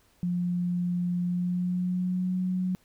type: tone with pitch glide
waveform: sine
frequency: 176.8 to 183.78 Hz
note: F3 to F#3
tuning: +22 to -11 cents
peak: -25 dBFS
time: 0.23-2.75 s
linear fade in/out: 0 ms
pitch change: +67 cents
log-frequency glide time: 1.23-2.37 s
effects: pink hiss -64 dBFS RMS until 2.84 s